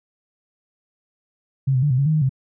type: tone with pitch steps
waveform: sine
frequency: 134.9 / 127.8 / 147 / 127 / 139.3 / 156.3 / 154.6 / 132.4 Hz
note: C#3 / C3 / D3 / B2 / C#3 / D#3 / D#3 / C3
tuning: -47 / -40 / +2 / +49 / +9 / +8 / -11 / +21 cents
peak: -15 dBFS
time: 1.67-2.294 s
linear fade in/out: 10 ms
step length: 78 ms
effects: none